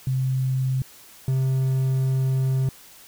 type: tone pair in turn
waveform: sine / triangle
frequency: 130.81 / 131.95 Hz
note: C3 / C3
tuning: 0 / +15 cents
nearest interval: unison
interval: 15 cents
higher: second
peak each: -20 / -17 dBFS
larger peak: second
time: 0.07-0.82 / 1.28-2.69 s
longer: second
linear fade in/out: 2 ms
effects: white hiss -48 dBFS RMS until 3.07 s